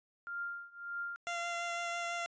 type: tone with tremolo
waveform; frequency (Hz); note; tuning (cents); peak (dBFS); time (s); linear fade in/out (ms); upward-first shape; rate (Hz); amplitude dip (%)
sine; 1396.9; F6; 0; -35; 0.27-1.16; 0; triangle; 1.7; 95
type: tone with vibrato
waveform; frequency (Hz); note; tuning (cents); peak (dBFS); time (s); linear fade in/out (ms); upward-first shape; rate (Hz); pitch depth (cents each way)
15% pulse; 689; F5; -24; -29; 1.27-2.26; 0; sine; 6; 10
effects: resampled to 16000 Hz